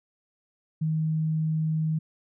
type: tone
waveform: sine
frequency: 157.6 Hz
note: D#3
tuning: 23 cents sharp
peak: -23 dBFS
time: 0.81-1.99 s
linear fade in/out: 10 ms
effects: none